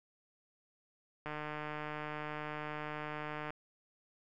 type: click train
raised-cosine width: 0.5 ms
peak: -26 dBFS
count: 340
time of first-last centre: 1.26-3.505 s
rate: 151 Hz
effects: none